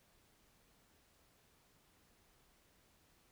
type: silence
effects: pink hiss -71 dBFS RMS until 3.31 s